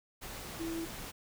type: tone in noise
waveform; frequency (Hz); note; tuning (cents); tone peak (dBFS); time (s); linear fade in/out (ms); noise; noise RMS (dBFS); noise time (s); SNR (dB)
sine; 329.7; E4; 0; -35; 0.59-0.86; 20; pink; -44; 0.21-1.12; +6
effects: none